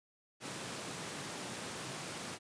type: high-pass noise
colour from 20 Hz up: pink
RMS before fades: -43 dBFS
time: 0.4-2.39 s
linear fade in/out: 50 ms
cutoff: 120 Hz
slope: 24 dB/octave
effects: resampled to 22050 Hz